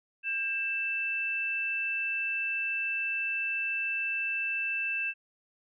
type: tone pair together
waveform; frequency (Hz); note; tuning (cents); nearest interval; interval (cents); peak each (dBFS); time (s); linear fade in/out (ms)
sine; 1600 / 2653; G6 / E7; +35 / +10; major sixth; 875; -37 / -29; 0.23-5.14; 50
effects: none